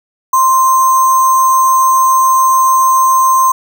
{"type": "tone with sample-and-hold", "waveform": "sine", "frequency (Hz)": 1046.5, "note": "C6", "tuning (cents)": 0, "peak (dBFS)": -6, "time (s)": [0.33, 3.52], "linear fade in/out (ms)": 5, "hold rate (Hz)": 7350, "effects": []}